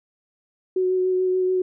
sine tone with vibrato, 370 Hz, F#4, in tune, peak -18 dBFS, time 0.76-1.62 s, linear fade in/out 5 ms, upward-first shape sine, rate 6.9 Hz, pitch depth 13 cents each way, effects none

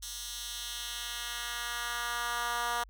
10% pulse tone with high-pass filter sweep, 238.3 Hz, A#3, 38 cents sharp, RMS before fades -36 dBFS, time 0.02-2.84 s, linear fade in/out 10 ms, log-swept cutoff 4900 to 880 Hz, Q 1.2, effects added 48 Hz sine -51 dBFS peak until 2.89 s

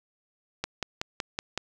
click train, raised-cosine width 0.2 ms, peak -12 dBFS, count 6, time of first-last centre 0.64-1.576 s, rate 5.34 Hz, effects none

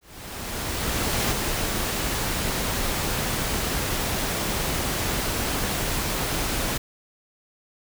pink noise with ADSR envelope, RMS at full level -23 dBFS, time 0.01-6.78 s, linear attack 1300 ms, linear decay 15 ms, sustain -3 dB, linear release 9 ms, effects none

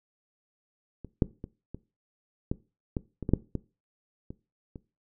clicks, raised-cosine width 3 ms, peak -27 / -8 / -24 / -25 / -15 / -16 / -22 / -16 / -7 / -17 / -26 / -28 dBFS, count 12, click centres 1.047 / 1.222 / 1.441 / 1.746 / 2.515 / 2.968 / 3.227 / 3.291 / 3.336 / 3.553 / 4.305 / 4.758 s, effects noise-tail reverb RT60 0.3 s tail -19 dB re dry

